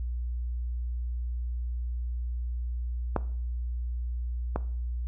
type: clicks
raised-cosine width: 1 ms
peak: -11 / -14 dBFS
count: 2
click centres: 3.163 / 4.56 s
effects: noise-tail reverb RT60 0.5 s tail -17 dB re dry + added 60 Hz sine -29 dBFS peak until 5.07 s